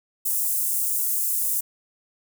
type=high-pass noise; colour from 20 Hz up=white; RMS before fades=-24 dBFS; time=0.25-1.61 s; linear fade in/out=10 ms; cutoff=8000 Hz; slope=24 dB/octave; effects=none